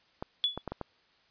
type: clicks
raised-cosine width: 1 ms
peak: -21 dBFS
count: 5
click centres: 0.225 / 0.576 / 0.677 / 0.72 / 0.813 s
type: tone with exponential decay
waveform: sine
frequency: 3418 Hz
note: G#7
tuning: 49 cents sharp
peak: -21 dBFS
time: 0.44-0.62 s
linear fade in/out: 0 ms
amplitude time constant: 37 ms
effects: white hiss -66 dBFS RMS until 1.3 s + resampled to 11025 Hz